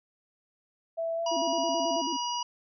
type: tone with pitch glide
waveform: sine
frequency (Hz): 661 to 671.4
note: E5 to E5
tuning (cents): +5 to +32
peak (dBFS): -28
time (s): 0.97-2.02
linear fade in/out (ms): 20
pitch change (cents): +27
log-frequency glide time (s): 1.15-1.22
type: harmonic tone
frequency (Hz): 965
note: B5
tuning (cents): -40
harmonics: 1 / 3 / 5 / 6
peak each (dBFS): -31 / -36 / -38 / -39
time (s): 1.26-2.43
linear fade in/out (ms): 5
type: tone with vibrato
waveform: sine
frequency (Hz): 302.6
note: D#4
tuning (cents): -48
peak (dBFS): -33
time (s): 1.31-2.17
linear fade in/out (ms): 10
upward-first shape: square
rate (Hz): 9.2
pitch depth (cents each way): 180
effects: none